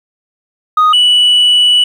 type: tone pair in turn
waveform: sine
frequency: 1244.5 / 2954 Hz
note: D#6 / F#7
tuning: 0 / -3 cents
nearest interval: octave + minor third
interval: 1497 cents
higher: second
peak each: -3 dBFS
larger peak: neither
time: 0.77-0.93 / 0.93-1.84 s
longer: second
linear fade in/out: 5 ms
effects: tanh soft clip ceiling -4 dBFS + 7-bit